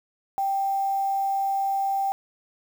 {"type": "tone with quantisation", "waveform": "sine", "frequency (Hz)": 784, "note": "G5", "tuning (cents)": 0, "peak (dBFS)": -22, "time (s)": [0.38, 2.12], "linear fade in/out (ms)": 0, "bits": 7, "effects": []}